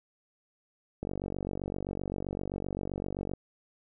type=click train; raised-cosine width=2 ms; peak=-21 dBFS; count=111; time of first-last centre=1.03-3.336 s; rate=47.7 Hz; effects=none